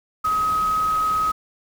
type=tone in noise; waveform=sine; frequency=1267 Hz; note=D#6; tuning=31 cents sharp; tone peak=-18 dBFS; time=0.24-1.32 s; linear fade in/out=10 ms; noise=pink; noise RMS=-36 dBFS; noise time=0.24-1.32 s; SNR=+15 dB; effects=none